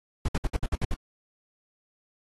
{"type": "noise bursts", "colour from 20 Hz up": "brown", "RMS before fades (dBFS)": -25, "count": 8, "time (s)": [0.25, 0.943], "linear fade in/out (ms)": 5, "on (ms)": 35, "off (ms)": 59, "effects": ["AAC 32 kbps"]}